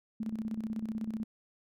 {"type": "tone with tremolo", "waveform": "sine", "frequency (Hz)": 220, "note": "A3", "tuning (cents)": 0, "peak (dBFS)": -31, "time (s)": [0.2, 1.24], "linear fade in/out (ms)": 5, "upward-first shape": "square", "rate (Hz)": 16, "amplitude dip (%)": 65, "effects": []}